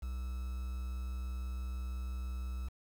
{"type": "tone with quantisation", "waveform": "triangle", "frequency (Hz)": 63, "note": "B1", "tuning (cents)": 35, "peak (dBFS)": -34, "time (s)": [0.02, 2.69], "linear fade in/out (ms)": 10, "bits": 9, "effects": []}